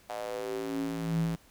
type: tone with high-pass filter sweep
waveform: square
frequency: 55.6 Hz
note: A1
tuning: 19 cents sharp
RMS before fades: -33 dBFS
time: 0.09-1.36 s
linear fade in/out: 10 ms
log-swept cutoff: 700 to 130 Hz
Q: 4.9
effects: pink hiss -60 dBFS RMS until 1.5 s